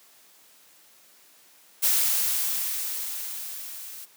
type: noise with level ramp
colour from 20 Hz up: blue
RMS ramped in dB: -21 to -41 dBFS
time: 1.82-4.06 s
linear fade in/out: 20 ms
effects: white hiss -56 dBFS RMS until 4.16 s + high-pass 200 Hz 12 dB/octave